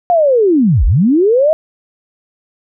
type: linear two-way sweep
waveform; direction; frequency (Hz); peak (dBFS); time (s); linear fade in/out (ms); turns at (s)
sine; down then up; 721 to 36.71 to 648; -7; 0.1-1.53; 0; 0.85
effects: none